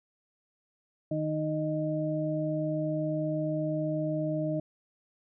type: harmonic tone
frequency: 154.7 Hz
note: D#3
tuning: 10 cents flat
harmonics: 1 / 2 / 4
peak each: -32 / -32 / -32 dBFS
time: 1.11-4.6 s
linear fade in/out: 5 ms
effects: none